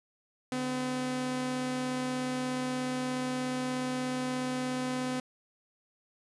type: tone pair together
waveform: sawtooth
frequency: 145.5 / 254.2 Hz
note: D3 / C4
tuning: -16 / -50 cents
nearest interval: minor seventh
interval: 966 cents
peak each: -38 / -27 dBFS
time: 0.52-5.2 s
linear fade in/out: 2 ms
effects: resampled to 24000 Hz